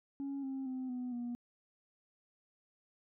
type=tone with pitch steps; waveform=sine; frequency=277.2 / 267.6 / 258.3 / 249.4 / 240.8 Hz; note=C#4 / C4 / C4 / B3 / B3; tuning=0 / +39 / -22 / +17 / -44 cents; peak=-35 dBFS; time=0.2-1.35 s; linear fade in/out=0 ms; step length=230 ms; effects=tanh soft clip ceiling -35 dBFS